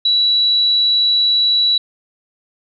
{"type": "tone", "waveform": "sine", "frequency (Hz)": 3926, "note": "B7", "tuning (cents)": -11, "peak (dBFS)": -11, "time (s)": [0.05, 1.78], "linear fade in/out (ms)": 5, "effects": []}